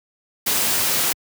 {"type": "noise", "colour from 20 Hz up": "white", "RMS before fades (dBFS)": -20, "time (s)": [0.46, 1.13], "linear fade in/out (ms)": 10, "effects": ["high-pass 80 Hz 12 dB/octave"]}